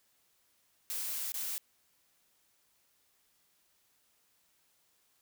blue noise with dropouts, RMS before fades -37 dBFS, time 0.9-1.58 s, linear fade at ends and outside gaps 0 ms, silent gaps 1.32-1.342 s, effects white hiss -72 dBFS RMS until 5.21 s

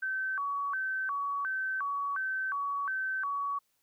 sine tone with vibrato, 1318.5 Hz, E6, in tune, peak -30 dBFS, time 0.02-3.59 s, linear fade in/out 10 ms, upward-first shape square, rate 1.4 Hz, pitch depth 270 cents each way, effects white hiss -75 dBFS RMS until 3.82 s

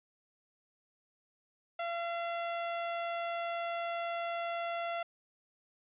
sawtooth tone, 682 Hz, F5, 41 cents flat, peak -30 dBFS, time 1.79-5.03 s, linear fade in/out 5 ms, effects resampled to 8000 Hz

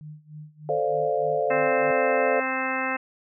sine tone with tremolo, 152.1 Hz, D#3, 39 cents flat, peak -36 dBFS, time 0.01-1.91 s, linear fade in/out 0 ms, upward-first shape sine, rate 3.3 Hz, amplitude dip 90%
sine chord, D minor seventh, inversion second, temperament equal, 440 / 523.3 / 587.3 / 698.5 Hz, A4 / C5 / D5 / F5, 0 / 0 / 0 / 0 cents, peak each -27 dBFS, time 0.69-2.4 s, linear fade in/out 2 ms
harmonic tone, 261.6 Hz, C4, in tune, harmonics 1 / 2 / 3 / 4 / 5 / 6 / 7 / 8 / 10, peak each -33 / -33 / -33 / -33 / -33 / -33 / -33 / -33 / -33 dBFS, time 1.5-2.97 s, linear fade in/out 10 ms
effects none

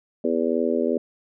harmonic tone, 82.41 Hz, E2, in tune, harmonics 3 / 4 / 5 / 6 / 7, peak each -25 / -27 / -25 / -27 / -28 dBFS, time 0.24-0.98 s, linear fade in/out 5 ms, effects none

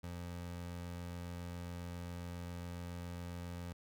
25% pulse tone, 87.31 Hz, F2, in tune, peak -39 dBFS, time 0.03-3.73 s, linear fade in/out 10 ms, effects none

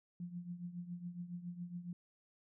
sine tone with tremolo, 175.4 Hz, F3, 8 cents sharp, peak -39 dBFS, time 0.2-1.93 s, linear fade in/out 2 ms, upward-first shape triangle, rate 7.2 Hz, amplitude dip 80%, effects none

